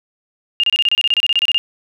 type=tone bursts; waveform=sine; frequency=2823 Hz; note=F7; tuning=18 cents sharp; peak=-11 dBFS; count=16; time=0.6-1.58 s; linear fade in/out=0 ms; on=35 ms; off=28 ms; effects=none